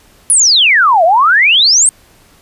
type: exponential two-way sweep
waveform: sine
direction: down then up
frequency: 10548 to 631 to 8770 Hz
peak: -5 dBFS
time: 0.3-1.89 s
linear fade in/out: 0 ms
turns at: 1.04 s
effects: pink hiss -46 dBFS RMS until 2.41 s + resampled to 32000 Hz